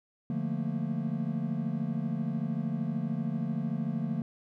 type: chord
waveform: triangle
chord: Bb major seventh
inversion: first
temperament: equal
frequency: 146.83 / 174.61 / 220 / 233.1 Hz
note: D3 / F3 / A3 / Bb3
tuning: 0 / 0 / 0 / 0 cents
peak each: -33 dBFS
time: 0.3-4.22 s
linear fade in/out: 2 ms
effects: none